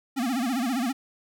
square tone with vibrato, 250.9 Hz, B3, 28 cents sharp, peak -25 dBFS, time 0.16-0.93 s, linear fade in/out 20 ms, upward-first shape sine, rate 15 Hz, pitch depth 170 cents each way, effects none

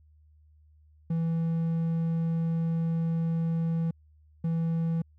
triangle tone pair in turn, 164.81 / 164.81 Hz, E3 / E3, 0 / 0 cents, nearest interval unison, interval 0 cents, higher neither, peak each -23 dBFS, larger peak neither, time 1.1-3.91 / 4.44-5.02 s, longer first, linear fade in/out 5 ms, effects added 76 Hz sine -56 dBFS peak until 5.18 s

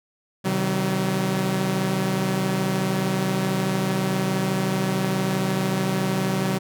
sawtooth chord, C diminished, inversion none, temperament equal with one note detuned, 130.81 / 155.56 / 189.65 Hz, C3 / Eb3 / Gb3, 0 / 0 / +43 cents, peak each -24 / -25 / -19 dBFS, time 0.44-6.59 s, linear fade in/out 20 ms, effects none

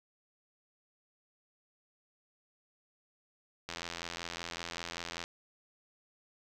click train, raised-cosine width 0.2 ms, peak -21 dBFS, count 133, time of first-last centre 3.69-5.239 s, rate 85.2 Hz, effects none

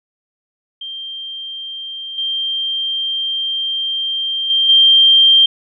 sine tone with level steps, 3170 Hz, G7, 19 cents sharp, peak -25 / -17 / -11 / -6 dBFS, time 0.81-5.46 s, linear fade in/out 5 ms, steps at 2.18 / 4.5 / 4.69 s, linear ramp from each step 2 ms, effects none

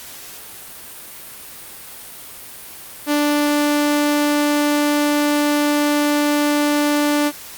sawtooth tone, 293.7 Hz, D4, in tune, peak -11 dBFS, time 3.06-7.32 s, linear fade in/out 50 ms, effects white hiss -36 dBFS RMS until 7.57 s + Opus 48 kbps

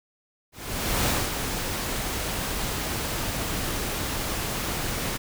pink noise with ADSR envelope, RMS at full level -23 dBFS, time 0.52-5.18 s, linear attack 550 ms, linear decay 220 ms, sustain -6 dB, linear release 18 ms, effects none

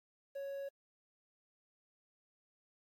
triangle tone with quantisation, 555 Hz, C#5, 2 cents sharp, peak -38 dBFS, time 0.35-0.69 s, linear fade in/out 10 ms, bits 11, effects AAC 64 kbps

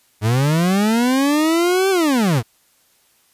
40% pulse linear two-way sweep, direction up then down, 102.2 to 392 to 102.2 Hz, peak -13 dBFS, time 0.21-2.43 s, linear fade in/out 50 ms, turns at 1.9 s, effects white hiss -58 dBFS RMS until 3.33 s + resampled to 32000 Hz

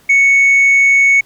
sine tone, 2217 Hz, C#7, in tune, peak -4 dBFS, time 0.09-1.21 s, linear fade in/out 10 ms, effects tanh soft clip ceiling -5 dBFS + pink hiss -49 dBFS RMS until 1.25 s

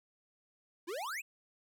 square exponential sweep, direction up, 311.1 to 2753 Hz, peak -38 dBFS, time 0.87-1.22 s, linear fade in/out 20 ms, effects none

